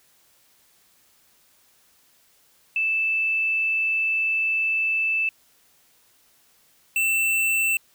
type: tone pair in turn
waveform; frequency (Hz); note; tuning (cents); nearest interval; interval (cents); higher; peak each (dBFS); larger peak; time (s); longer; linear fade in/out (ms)
sine / square; 2637 / 2671; E7 / E7; 0 / +22; unison; 22; second; -20; neither; 2.76-5.29 / 6.96-7.77; first; 2
effects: white hiss -60 dBFS RMS until 7.94 s